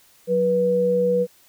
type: tone pair together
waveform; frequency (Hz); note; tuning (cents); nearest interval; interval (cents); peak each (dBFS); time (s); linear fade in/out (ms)
sine; 183.34 / 488.2; F#3 / B4; -16 / -20; octave + perfect fourth; 1696; -25 / -17; 0.27-1.27; 50
effects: white hiss -55 dBFS RMS until 1.48 s